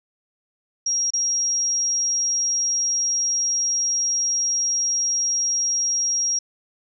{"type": "tone with dropouts", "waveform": "sine", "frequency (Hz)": 5630, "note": "F8", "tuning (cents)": 13, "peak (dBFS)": -19, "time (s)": [0.86, 6.39], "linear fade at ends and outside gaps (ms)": 5, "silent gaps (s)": [1.105, 1.135], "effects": []}